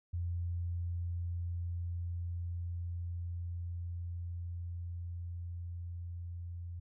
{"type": "tone with level ramp", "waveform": "sine", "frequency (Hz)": 86.6, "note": "F2", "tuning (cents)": -14, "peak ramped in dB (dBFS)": [-33, -40], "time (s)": [0.13, 6.8], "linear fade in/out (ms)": 10, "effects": []}